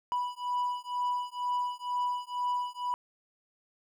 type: beating tone pair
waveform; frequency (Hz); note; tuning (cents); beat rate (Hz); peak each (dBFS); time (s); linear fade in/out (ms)
triangle; 983 / 985.1; B5 / B5; -8 / -5; 2.1; -31; 0.12-2.94; 0
effects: none